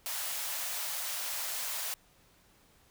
white high-pass noise, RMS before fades -36 dBFS, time 0.06-1.94 s, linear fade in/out 0 ms, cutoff 540 Hz, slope 48 dB/octave, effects pink hiss -64 dBFS RMS until 2.9 s

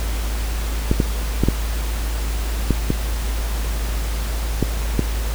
clicks, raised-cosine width 3 ms, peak -3 dBFS, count 8, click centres 0.914 / 1.002 / 1.436 / 1.486 / 2.707 / 2.904 / 4.627 / 4.993 s, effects added 54 Hz sine -20 dBFS peak until 5.34 s + pink hiss -31 dBFS RMS until 5.34 s

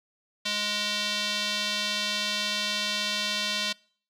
square tone with band-pass filter, 208.2 Hz, G#3, 5 cents sharp, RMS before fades -29 dBFS, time 0.45-3.73 s, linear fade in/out 10 ms, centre 3800 Hz, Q 2.1, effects noise-tail reverb RT60 0.5 s tail -25 dB re dry

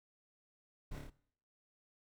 brown noise with echo, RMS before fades -42 dBFS, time 0.91-0.99 s, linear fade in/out 10 ms, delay 28 ms, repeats 4, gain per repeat -2 dB, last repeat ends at 1.102 s, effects noise-tail reverb RT60 0.6 s tail -19 dB re dry

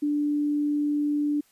sine tone, 293.7 Hz, D4, in tune, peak -22 dBFS, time 0.02-1.41 s, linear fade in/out 10 ms, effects white hiss -63 dBFS RMS until 1.51 s + resampled to 32000 Hz

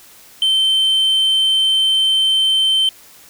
sine tone, 3100 Hz, G7, 20 cents flat, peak -9 dBFS, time 0.42-2.89 s, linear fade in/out 2 ms, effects tanh soft clip ceiling -11 dBFS + white hiss -44 dBFS RMS until 3.29 s

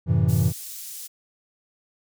triangle chord, F# half-diminished seventh, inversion none, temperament equal with one note detuned, 92.5 / 110 / 132.03 / 164.81 Hz, F#2 / A2 / C3 / E3, 0 / 0 / +16 / 0 cents, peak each -21 dBFS, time 0.06-0.53 s, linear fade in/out 50 ms
pink high-pass noise, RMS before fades -37 dBFS, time 0.28-1.08 s, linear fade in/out 20 ms, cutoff 7100 Hz, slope 12 dB/octave
effects none

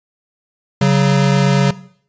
square tone pair together, 138.59 / 187.09 Hz, C#3 / F#3, 0 / +19 cents, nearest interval perfect fourth, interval 519 cents, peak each -13 / -14 dBFS, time 0.81-1.71 s, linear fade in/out 5 ms, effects noise-tail reverb RT60 0.6 s tail -18 dB re dry + resampled to 16000 Hz

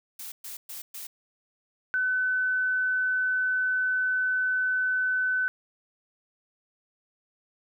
blue noise bursts, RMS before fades -39 dBFS, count 4, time 0.19-1.07 s, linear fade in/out 5 ms, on 130 ms, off 120 ms
sine tone, 1510 Hz, F#6, 35 cents sharp, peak -23 dBFS, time 1.94-5.48 s, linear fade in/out 0 ms
effects none

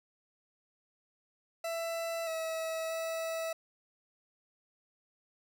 40% pulse tone with pitch steps, 665 / 647 / 652 Hz, E5 / E5 / E5, +15 / -32 / -19 cents, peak -33 dBFS, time 1.64-3.53 s, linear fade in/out 5 ms, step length 630 ms, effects none

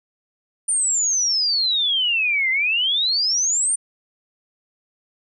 sine exponential two-way sweep, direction down then up, 9190 to 2033 to 9190 Hz, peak -17 dBFS, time 0.68-3.76 s, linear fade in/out 10 ms, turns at 2.5 s, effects none

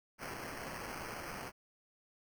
violet noise with sample-and-hold, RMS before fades -44 dBFS, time 0.18-1.52 s, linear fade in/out 50 ms, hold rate 3675 Hz, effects none

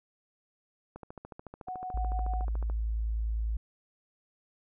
click train, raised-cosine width 1 ms, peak -29 dBFS, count 25, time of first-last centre 0.96-2.699 s, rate 13.8 Hz
sine tone with tremolo, 739 Hz, F#5, 2 cents flat, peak -34 dBFS, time 1.67-2.45 s, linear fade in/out 10 ms, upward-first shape sine, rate 6.4 Hz, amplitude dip 45%
sine tone, 55 Hz, A1, in tune, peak -28 dBFS, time 1.94-3.57 s, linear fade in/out 5 ms
effects none

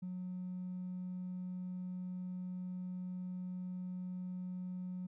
sine tone with hard clipping, 182.2 Hz, F#3, 26 cents flat, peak -40 dBFS, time 0.02-5.07 s, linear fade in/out 10 ms, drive 1 dB, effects none

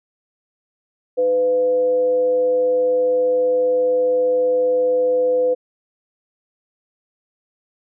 sine tone with frequency modulation, 502 Hz, B4, 28 cents sharp, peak -14 dBFS, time 1.17-5.55 s, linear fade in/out 20 ms, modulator 193 Hz, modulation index 0.23, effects none

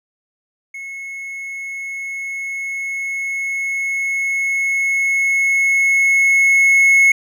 triangle tone with level ramp, 2184 Hz, C#7, 26 cents flat, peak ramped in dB -26 to -6 dBFS, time 0.74-7.12 s, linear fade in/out 5 ms, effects none

